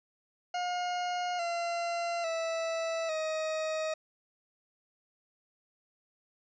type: tone with pitch steps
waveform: 40% pulse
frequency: 715 / 685.1 / 656.4 / 628.9 Hz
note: F5 / F5 / E5 / D#5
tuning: +41 / -33 / -8 / +18 cents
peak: -30 dBFS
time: 0.54-3.94 s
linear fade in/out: 5 ms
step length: 850 ms
effects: resampled to 16000 Hz + 11-bit